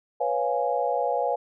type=chord; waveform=sine; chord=C# dominant seventh; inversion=third; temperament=equal; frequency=493.9 / 554.4 / 698.5 / 830.6 Hz; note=B4 / C#5 / E#5 / G#5; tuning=0 / 0 / 0 / 0 cents; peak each=-28 dBFS; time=0.2-1.36 s; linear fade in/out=10 ms; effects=none